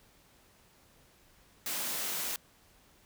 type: high-pass noise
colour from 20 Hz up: white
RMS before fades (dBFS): -35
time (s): 1.66-2.36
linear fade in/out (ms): 2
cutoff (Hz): 140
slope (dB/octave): 48
effects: pink hiss -63 dBFS RMS until 3.05 s